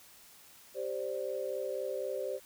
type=chord; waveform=sine; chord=G suspended fourth; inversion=none; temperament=equal; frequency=392 / 523.3 / 587.3 Hz; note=G4 / C5 / D5; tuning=0 / 0 / 0 cents; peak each=-39 / -36 / -39 dBFS; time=0.74-2.4 s; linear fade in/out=50 ms; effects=white hiss -57 dBFS RMS until 2.45 s